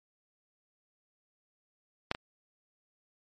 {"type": "clicks", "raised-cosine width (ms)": 0.3, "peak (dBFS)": [-11, -21], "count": 2, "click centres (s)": [2.114, 2.149], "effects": ["MP3 48 kbps"]}